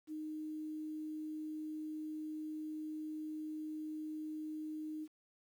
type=tone with quantisation; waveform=sine; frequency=309.1 Hz; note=D#4; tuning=11 cents flat; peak=-40 dBFS; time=0.07-5.08 s; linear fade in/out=50 ms; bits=11; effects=none